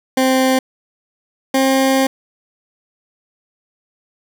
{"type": "tone pair in turn", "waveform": "20% pulse", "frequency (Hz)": [261.2, 266.5], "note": ["C4", "C4"], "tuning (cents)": [-3, 32], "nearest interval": "unison", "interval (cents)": 35, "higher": "second", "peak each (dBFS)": -7, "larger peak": "neither", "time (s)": [[0.17, 0.59], [1.54, 2.07]], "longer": "second", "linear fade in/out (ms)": 5, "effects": []}